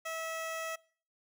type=tone; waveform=15% pulse; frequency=649 Hz; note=E5; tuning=27 cents flat; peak=-30 dBFS; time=0.05-0.76 s; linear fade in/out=10 ms; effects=noise-tail reverb RT60 0.5 s tail -24 dB re dry